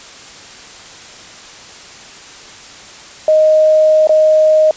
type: tone with dropouts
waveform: sine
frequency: 622.3 Hz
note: D#5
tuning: in tune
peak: -6 dBFS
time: 3.28-4.71 s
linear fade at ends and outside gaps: 2 ms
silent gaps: 4.072-4.093 s
effects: white hiss -35 dBFS RMS until 4.76 s + resampled to 16000 Hz